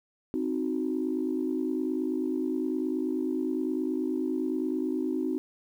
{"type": "chord", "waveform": "sine", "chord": "C diminished", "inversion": "none", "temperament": "equal", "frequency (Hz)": [261.6, 311.1, 370], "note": ["C4", "Eb4", "Gb4"], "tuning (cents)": [0, 0, 0], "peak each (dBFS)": [-30, -30, -32], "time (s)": [0.34, 5.38], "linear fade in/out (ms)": 0, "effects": ["tanh soft clip ceiling -18 dBFS", "10-bit"]}